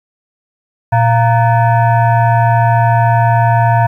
sine tone with frequency modulation, 116.8 Hz, A#2, 4 cents sharp, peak -7 dBFS, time 0.92-3.87 s, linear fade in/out 10 ms, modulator 810 Hz, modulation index 1.1, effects 8-bit

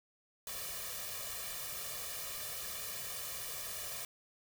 white noise with comb filter, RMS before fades -42 dBFS, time 0.47-4.05 s, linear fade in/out 2 ms, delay 1.7 ms, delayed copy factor +0.9, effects none

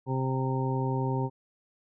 harmonic tone, 131.3 Hz, C3, 6 cents sharp, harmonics 1 / 2 / 3 / 4 / 6 / 7, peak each -28 / -34 / -34 / -39 / -41 / -35 dBFS, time 0.06-1.3 s, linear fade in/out 50 ms, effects none

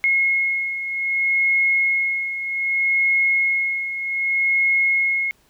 sine beating tone pair, 2164 / 2164.64 Hz, C#7 / C#7, -42 / -42 cents, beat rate 0.64 Hz, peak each -18 / -24 dBFS, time 0.04-5.31 s, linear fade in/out 0 ms, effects pink hiss -59 dBFS RMS until 5.49 s

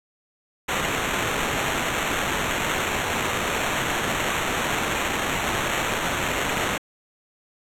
blue noise with sample-and-hold, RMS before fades -25 dBFS, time 0.68-6.78 s, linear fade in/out 10 ms, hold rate 4900 Hz, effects low-pass 12000 Hz 12 dB/octave

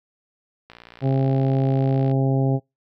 click train, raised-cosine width 0.3 ms, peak -26 dBFS, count 84, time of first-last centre 0.7-2.114 s, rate 58.7 Hz
harmonic tone, 134.3 Hz, C3, 46 cents sharp, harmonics 1 / 2 / 3 / 4 / 5 / 6, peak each -18 / -24 / -28 / -30 / -32 / -34 dBFS, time 1.01-2.6 s, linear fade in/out 50 ms
effects noise-tail reverb RT60 0.2 s tail -26 dB re dry

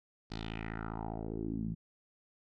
10% pulse tone with low-pass filter sweep, 55 Hz, A1, in tune, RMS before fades -39 dBFS, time 0.3-1.75 s, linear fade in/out 20 ms, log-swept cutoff 4800 to 170 Hz, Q 3.5, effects none

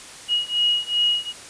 sine beating tone pair, 2892 / 2894.6 Hz, F#7 / F#7, -40 / -39 cents, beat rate 2.6 Hz, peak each -22 / -21 dBFS, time 0.28-1.33 s, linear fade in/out 50 ms, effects white hiss -40 dBFS RMS until 1.49 s + resampled to 22050 Hz

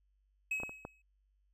triangle tone with exponential decay, 2559 Hz, D#7, 48 cents sharp, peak -29 dBFS, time 0.51-1.02 s, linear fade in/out 5 ms, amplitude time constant 110 ms
clicks, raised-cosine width 1 ms, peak -35 / -26 / -34 / -27 dBFS, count 4, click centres 0.601 / 0.634 / 0.694 / 0.851 s
effects added 49 Hz sine -70 dBFS peak until 1.53 s

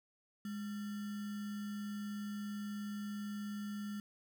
sine tone with sample-and-hold, 206.5 Hz, G#3, 10 cents flat, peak -39 dBFS, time 0.45-4 s, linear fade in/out 2 ms, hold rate 1575 Hz, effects none

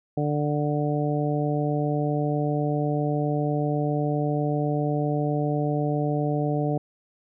harmonic tone, 147.8 Hz, D3, 11 cents sharp, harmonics 1 / 2 / 3 / 4 / 5, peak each -25 / -28 / -30 / -31 / -32 dBFS, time 0.17-6.78 s, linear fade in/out 5 ms, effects none

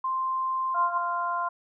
sine tone, 1046.5 Hz, C6, in tune, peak -25 dBFS, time 0.04-0.98 s, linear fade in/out 5 ms
harmonic tone, 347 Hz, F4, 11 cents flat, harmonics 2 / 3 / 4, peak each -33 / -27 / -34 dBFS, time 0.74-1.49 s, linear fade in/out 10 ms
effects none

